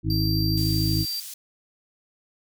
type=harmonic tone; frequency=53.1 Hz; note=G#1; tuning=39 cents sharp; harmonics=1 / 2 / 3 / 5 / 6; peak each=-29 / -24 / -27 / -34 / -28 dBFS; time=0.03-1.06 s; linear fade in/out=50 ms
type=tone; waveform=square; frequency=4699 Hz; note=D8; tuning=in tune; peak=-28 dBFS; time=0.1-1.2 s; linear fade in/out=2 ms
type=high-pass noise; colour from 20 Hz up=pink; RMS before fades=-38 dBFS; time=0.57-1.34 s; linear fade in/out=5 ms; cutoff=5200 Hz; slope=12 dB/octave
effects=none